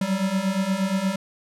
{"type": "beating tone pair", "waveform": "square", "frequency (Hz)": [186.7, 195.2], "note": ["F#3", "G3"], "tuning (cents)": [16, -7], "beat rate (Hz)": 8.5, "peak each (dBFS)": [-27, -24], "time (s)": [0.01, 1.16], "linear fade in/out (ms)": 5, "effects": ["low-pass 11000 Hz 12 dB/octave"]}